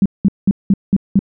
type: tone bursts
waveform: sine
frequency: 196 Hz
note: G3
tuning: in tune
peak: -7 dBFS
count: 6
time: 0.02-1.192 s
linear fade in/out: 2 ms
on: 37 ms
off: 190 ms
effects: none